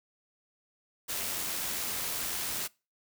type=noise with amplitude modulation; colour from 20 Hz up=white; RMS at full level=-33 dBFS; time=1.08-2.68 s; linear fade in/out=20 ms; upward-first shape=sine; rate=87.4 Hz; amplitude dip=25%; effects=noise-tail reverb RT60 0.3 s tail -24 dB re dry